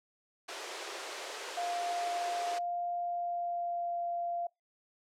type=high-pass noise; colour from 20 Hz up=pink; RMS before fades=-41 dBFS; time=0.48-2.59 s; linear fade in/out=10 ms; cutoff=360 Hz; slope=48 dB/octave
type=tone with pitch glide; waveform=sine; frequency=700 to 692.4 Hz; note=F5 to F5; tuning=+4 to -15 cents; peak=-32 dBFS; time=1.57-4.47 s; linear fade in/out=5 ms; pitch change=-19 cents; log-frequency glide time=2.95-4.03 s
effects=noise-tail reverb RT60 0.2 s tail -26 dB re dry + low-pass 7000 Hz 12 dB/octave